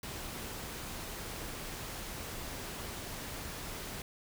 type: noise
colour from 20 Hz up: pink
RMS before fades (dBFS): -42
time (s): 0.03-4.02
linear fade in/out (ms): 2
effects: none